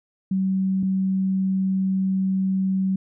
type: tone pair in turn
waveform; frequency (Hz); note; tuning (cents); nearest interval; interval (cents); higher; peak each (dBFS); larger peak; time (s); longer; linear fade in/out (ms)
sine; 190.4 / 190.4; F#3 / F#3; +50 / +50; unison; 0; neither; -19; neither; 0.31-0.83 / 0.83-2.96; second; 5
effects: none